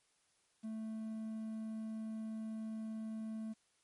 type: tone with quantisation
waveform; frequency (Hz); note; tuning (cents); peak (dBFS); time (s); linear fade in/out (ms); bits
triangle; 220; A3; 0; -38; 0.63-3.54; 20; 11
effects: white hiss -75 dBFS RMS until 3.83 s + MP3 48 kbps